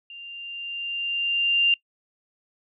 sine tone with level ramp, 2789 Hz, F7, 3 cents flat, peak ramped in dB -38 to -15 dBFS, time 0.1-1.74 s, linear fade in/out 2 ms, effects noise-tail reverb RT60 0.1 s tail -24 dB re dry

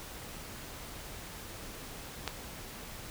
clicks, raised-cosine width 0.2 ms, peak -15 / -29 dBFS, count 2, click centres 2.277 / 2.291 s, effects pink hiss -45 dBFS RMS until 3.1 s

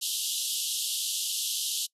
pink band-pass noise, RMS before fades -31 dBFS, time 0.01-1.87 s, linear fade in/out 20 ms, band 2900 to 13000 Hz, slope 96 dB/octave, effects noise-tail reverb RT60 0.1 s tail -23 dB re dry

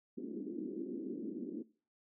white band-pass noise, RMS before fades -42 dBFS, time 0.17-1.63 s, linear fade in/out 10 ms, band 210 to 370 Hz, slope 48 dB/octave, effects noise-tail reverb RT60 0.4 s tail -20 dB re dry

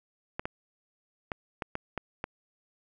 clicks, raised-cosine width 0.5 ms, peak -17 dBFS, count 7, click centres 0.395 / 0.455 / 1.318 / 1.622 / 1.754 / 1.977 / 2.241 s, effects none

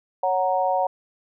sine chord, F# major, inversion second, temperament equal, 554.4 / 740 / 932.3 Hz, C#5 / F#5 / A#5, 0 / 0 / 0 cents, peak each -24 / -22 / -25 dBFS, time 0.23-0.87 s, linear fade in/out 5 ms, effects none

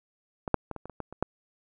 clicks, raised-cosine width 1 ms, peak -18 / -6 / -20 / -24 / -26 / -28 / -20 / -28 / -11 dBFS, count 9, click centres 0.478 / 0.543 / 0.713 / 0.763 / 0.856 / 0.897 / 1.003 / 1.126 / 1.226 s, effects none

